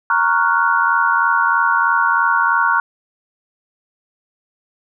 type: chord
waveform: sine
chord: Gb major seventh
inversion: first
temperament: equal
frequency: 932.3 / 1108.7 / 1396.9 / 1480 Hz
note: Bb5 / Db6 / F6 / Gb6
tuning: 0 / 0 / 0 / 0 cents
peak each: -18 dBFS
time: 0.1-2.8 s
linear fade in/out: 2 ms
effects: none